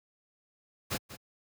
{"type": "noise with echo", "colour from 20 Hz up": "pink", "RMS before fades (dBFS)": -32, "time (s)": [0.9, 0.98], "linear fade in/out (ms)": 20, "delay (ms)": 190, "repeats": 1, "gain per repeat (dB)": -13, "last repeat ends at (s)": 1.17, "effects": ["high-pass 80 Hz 12 dB/octave"]}